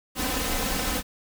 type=noise with comb filter; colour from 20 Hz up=pink; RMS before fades=-27 dBFS; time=0.15-1.03 s; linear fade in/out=50 ms; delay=3.9 ms; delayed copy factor=+0.8; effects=none